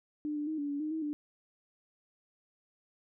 sine tone with pitch steps, 299.4 / 295.4 / 313.3 / 288.4 / 285.6 / 306.7 / 318.9 / 295.8 Hz, D4 / D4 / D#4 / D4 / D4 / D#4 / D#4 / D4, +33 / +10 / +12 / -31 / -48 / -25 / +43 / +13 cents, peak -32 dBFS, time 0.25-1.13 s, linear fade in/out 0 ms, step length 110 ms, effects none

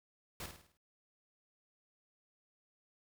pink noise with echo, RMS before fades -44 dBFS, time 0.4-0.46 s, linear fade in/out 2 ms, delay 52 ms, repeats 6, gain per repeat -6 dB, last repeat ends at 0.772 s, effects none

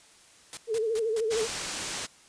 white noise bursts, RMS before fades -38 dBFS, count 5, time 0.53-1.415 s, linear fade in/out 0 ms, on 41 ms, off 170 ms
sine tone with vibrato, 445.9 Hz, A4, 23 cents sharp, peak -25 dBFS, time 0.67-1.48 s, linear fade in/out 50 ms, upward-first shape sine, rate 13 Hz, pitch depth 77 cents each way
white low-pass noise, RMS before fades -35 dBFS, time 1.3-2.07 s, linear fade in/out 20 ms, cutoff 8600 Hz, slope 24 dB/octave
effects white hiss -56 dBFS RMS until 2.28 s + resampled to 22050 Hz

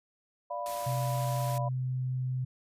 sine chord, B diminished, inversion first, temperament equal, 587.3 / 698.5 / 987.8 Hz, D5 / F5 / B5, 0 / 0 / 0 cents, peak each -37 dBFS, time 0.5-1.69 s, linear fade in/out 10 ms
white band-stop noise, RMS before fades -43 dBFS, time 0.66-1.58 s, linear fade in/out 0 ms, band 450 to 830 Hz, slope 96 dB/octave
sine tone, 128.2 Hz, C3, 35 cents flat, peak -29 dBFS, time 0.86-2.45 s, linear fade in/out 10 ms
effects resampled to 32000 Hz

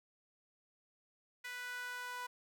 sawtooth tone with high-pass filter sweep, 493.9 Hz, B4, in tune, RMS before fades -44 dBFS, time 1.44-2.27 s, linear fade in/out 10 ms, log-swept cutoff 1800 to 1100 Hz, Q 3.7, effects none

